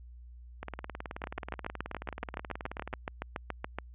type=two click trains; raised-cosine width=0.5 ms; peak=-23 / -19 dBFS; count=44 / 19; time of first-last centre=0.63-2.929 / 1.24-3.786 s; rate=18.7 / 7.07 Hz; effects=added 60 Hz sine -47 dBFS peak until 3.94 s + resampled to 8000 Hz